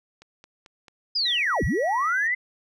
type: click train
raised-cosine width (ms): 0.2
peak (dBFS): -30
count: 4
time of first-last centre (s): 0.22-0.882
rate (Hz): 4.53
type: linear two-way sweep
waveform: sine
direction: down then up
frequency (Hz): 5080 to 35.91 to 2071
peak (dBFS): -21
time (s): 1.15-2.35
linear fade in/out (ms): 10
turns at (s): 1.64
type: tone with pitch glide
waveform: triangle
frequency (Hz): 1931 to 1997.9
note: B6 to B6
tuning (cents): -39 to +19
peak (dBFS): -29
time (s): 1.25-2.28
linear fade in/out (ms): 10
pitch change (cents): +58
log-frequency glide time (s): 2.01-2.16
effects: none